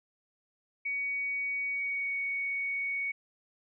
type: tone with pitch glide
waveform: sine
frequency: 2250 to 2231 Hz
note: C#7 to C#7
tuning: +25 to +11 cents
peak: -30 dBFS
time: 0.85-3.12 s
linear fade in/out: 10 ms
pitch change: -14 cents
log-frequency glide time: 1.72-2.17 s
effects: none